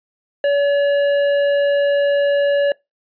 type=tone with hard clipping; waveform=sine; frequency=569 Hz; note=C#5; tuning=45 cents sharp; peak=-15 dBFS; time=0.44-2.72 s; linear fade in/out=2 ms; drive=9 dB; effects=noise-tail reverb RT60 0.2 s tail -24 dB re dry + resampled to 11025 Hz